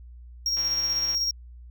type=tone with tremolo; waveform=triangle; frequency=5588 Hz; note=F8; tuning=in tune; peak=-21 dBFS; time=0.46-1.31 s; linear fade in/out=2 ms; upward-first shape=square; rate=16 Hz; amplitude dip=30%
type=click train; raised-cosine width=0.3 ms; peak=-27 dBFS; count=99; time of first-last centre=0.57-1.146 s; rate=170 Hz
effects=added 60 Hz sine -42 dBFS peak until 1.7 s